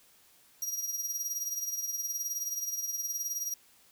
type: tone with tremolo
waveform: sawtooth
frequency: 5730 Hz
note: F8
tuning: 44 cents sharp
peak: -27 dBFS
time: 0.62-3.54 s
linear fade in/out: 2 ms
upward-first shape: triangle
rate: 19 Hz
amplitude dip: 70%
effects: white hiss -62 dBFS RMS until 3.91 s